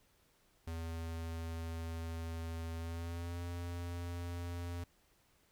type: tone with pitch glide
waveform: square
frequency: 82.4 to 86.8 Hz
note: E2 to F2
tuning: 0 to -10 cents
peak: -40 dBFS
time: 0.67-4.84 s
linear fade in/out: 5 ms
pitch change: +90 cents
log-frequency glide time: 2.76-3.41 s
effects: pink hiss -71 dBFS RMS until 5.51 s